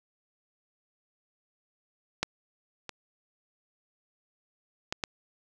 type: clicks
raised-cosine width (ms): 0.2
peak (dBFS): -9 / -20 / -13 / -12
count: 4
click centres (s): 2.23 / 2.893 / 4.925 / 5.038
effects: none